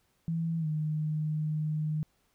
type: tone with pitch glide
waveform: sine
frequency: 164.81 to 153.77 Hz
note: E3 to D#3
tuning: 0 to -20 cents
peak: -28 dBFS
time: 0.28-2.03 s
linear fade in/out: 0 ms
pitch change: -120 cents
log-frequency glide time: 0.59-0.67 s
effects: pink hiss -72 dBFS RMS until 2.34 s